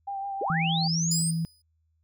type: tone with vibrato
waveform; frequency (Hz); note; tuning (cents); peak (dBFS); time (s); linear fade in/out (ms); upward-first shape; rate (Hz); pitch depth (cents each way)
sine; 790; G5; +13; -30; 0.07-0.88; 10; sine; 6.3; 23
type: linear sweep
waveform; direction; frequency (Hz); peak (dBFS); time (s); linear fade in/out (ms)
sine; up; 329.3 to 8870; -27; 0.41-1.31; 5
type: tone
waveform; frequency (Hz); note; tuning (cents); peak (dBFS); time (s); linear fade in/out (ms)
sine; 164.81; E3; 0; -25; 0.5-1.45; 0
type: tone with exponential decay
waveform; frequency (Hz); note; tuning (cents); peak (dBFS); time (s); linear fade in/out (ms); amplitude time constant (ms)
sawtooth; 4978; D#8; 0; -22; 1.11-1.62; 5; 110
effects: added 80 Hz sine -67 dBFS peak until 2.03 s